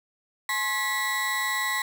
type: tone cluster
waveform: 35% pulse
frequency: 846 / 1069 / 1955 Hz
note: G#5 / C6 / B6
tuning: +32 / +37 / -18 cents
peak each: -34 / -29 / -25 dBFS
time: 0.49-1.82 s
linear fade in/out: 2 ms
effects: none